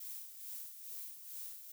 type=noise with tremolo; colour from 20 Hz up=violet; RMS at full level=-45 dBFS; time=0-1.72 s; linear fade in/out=5 ms; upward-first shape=sine; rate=2.3 Hz; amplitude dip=60%; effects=none